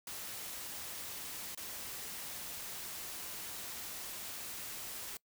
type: noise with dropouts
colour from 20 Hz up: white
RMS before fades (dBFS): -44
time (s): 0.07-5.17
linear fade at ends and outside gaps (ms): 2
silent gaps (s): 1.549-1.574
effects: noise-tail reverb RT60 0.1 s tail -23 dB re dry